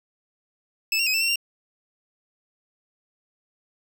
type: tone with pitch steps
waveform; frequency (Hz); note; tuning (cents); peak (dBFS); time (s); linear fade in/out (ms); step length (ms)
25% pulse; 2621 / 2750 / 2528 / 2662 / 2724 / 2772; E7 / F7 / D#7 / E7 / F7 / F7; -11 / -27 / +27 / +16 / -44 / -14; -17; 0.92-1.358; 2; 73
effects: none